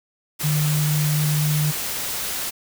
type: tone in noise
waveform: sine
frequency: 150.7 Hz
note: D3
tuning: 45 cents sharp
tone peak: -18 dBFS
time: 0.43-1.72 s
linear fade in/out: 20 ms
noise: white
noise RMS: -27 dBFS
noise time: 0.39-2.51 s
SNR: +6 dB
effects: none